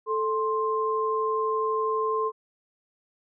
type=tone pair together; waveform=sine; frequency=438.7 / 1052 Hz; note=A4 / C6; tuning=-5 / +9 cents; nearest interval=octave + minor third; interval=1514 cents; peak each=-26 dBFS; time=0.06-2.32 s; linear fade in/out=50 ms; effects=none